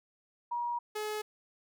sine / sawtooth tone pair in turn, 955 / 425.4 Hz, A#5 / G#4, +42 / +42 cents, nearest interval octave + major second, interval 1400 cents, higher first, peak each -31 / -30 dBFS, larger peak second, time 0.51-0.79 / 0.95-1.22 s, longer first, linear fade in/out 10 ms, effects none

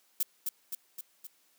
violet noise with echo, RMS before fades -28 dBFS, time 0.2-0.23 s, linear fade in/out 5 ms, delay 260 ms, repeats 4, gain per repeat -4 dB, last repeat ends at 1.27 s, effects white hiss -68 dBFS RMS until 1.58 s + high-pass 200 Hz 12 dB/octave

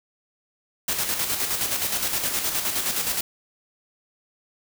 white noise with tremolo, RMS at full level -24 dBFS, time 0.88-3.21 s, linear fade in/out 5 ms, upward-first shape square, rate 9.6 Hz, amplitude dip 45%, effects none

